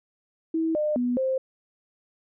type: tone with pitch steps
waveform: sine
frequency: 323.8 / 604 / 245.6 / 525 Hz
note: E4 / D5 / B3 / C5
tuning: -31 / +48 / -9 / +6 cents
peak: -22 dBFS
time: 0.54-1.38 s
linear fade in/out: 5 ms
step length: 210 ms
effects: none